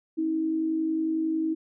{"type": "tone pair together", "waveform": "sine", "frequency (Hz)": [269.3, 320.3], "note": ["C#4", "E4"], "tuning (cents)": [-50, -50], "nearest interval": "minor third", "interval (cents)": 300, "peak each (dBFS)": [-35, -24], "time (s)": [0.17, 1.55], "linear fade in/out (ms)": 20, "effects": []}